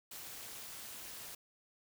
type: noise with amplitude modulation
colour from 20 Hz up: white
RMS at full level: -45 dBFS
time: 0.11-1.35 s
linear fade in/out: 5 ms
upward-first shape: sine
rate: 253 Hz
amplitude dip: 65%
effects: none